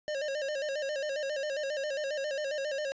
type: tone with vibrato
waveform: square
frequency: 574 Hz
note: D5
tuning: 40 cents flat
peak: -32 dBFS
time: 0.08-2.92 s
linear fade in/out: 0 ms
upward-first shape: square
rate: 7.4 Hz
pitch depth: 89 cents each way
effects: resampled to 16000 Hz + 10-bit